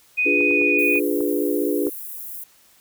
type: tone with pitch glide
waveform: sine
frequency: 2489 to 2473 Hz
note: D#7 to D#7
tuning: 0 to -11 cents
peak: -17 dBFS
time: 0.17-1 s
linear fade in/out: 20 ms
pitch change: -11 cents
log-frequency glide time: 0.53-0.61 s
type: chord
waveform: sine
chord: D diminished seventh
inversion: none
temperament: equal with one note detuned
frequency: 293.7 / 349.2 / 414.1 / 493.9 Hz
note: D4 / F4 / Ab4 / Cb5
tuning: 0 / 0 / -5 / 0 cents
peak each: -23 / -25 / -24 / -27 dBFS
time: 0.25-1.9 s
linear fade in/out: 20 ms
type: clicks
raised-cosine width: 1 ms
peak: -25 dBFS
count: 6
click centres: 0.408 / 0.51 / 0.615 / 0.958 / 1.207 / 1.869 s
type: high-pass noise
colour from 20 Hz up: white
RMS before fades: -34 dBFS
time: 0.78-2.44 s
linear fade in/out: 5 ms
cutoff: 11000 Hz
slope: 24 dB/octave
effects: white hiss -55 dBFS RMS until 2.8 s